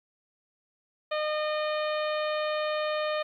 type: harmonic tone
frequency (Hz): 610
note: D#5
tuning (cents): -34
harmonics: 1 / 2 / 3 / 4 / 5 / 6 / 7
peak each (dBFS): -28 / -34 / -38 / -40 / -42 / -44 / -45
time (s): 1.11-3.23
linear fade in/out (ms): 10
effects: 11-bit